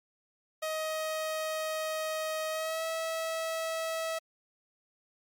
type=tone with pitch glide; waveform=sawtooth; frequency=629 to 648.9 Hz; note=D#5 to E5; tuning=+19 to -27 cents; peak=-28 dBFS; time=0.62-4.19 s; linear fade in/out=10 ms; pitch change=+54 cents; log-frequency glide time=2.5-2.84 s; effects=Opus 48 kbps